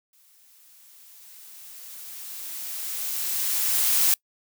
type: noise with exponential growth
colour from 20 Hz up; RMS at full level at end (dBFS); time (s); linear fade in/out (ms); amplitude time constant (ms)
blue; -19; 0.13-4.14; 2; 870
effects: noise-tail reverb RT60 0.1 s tail -25 dB re dry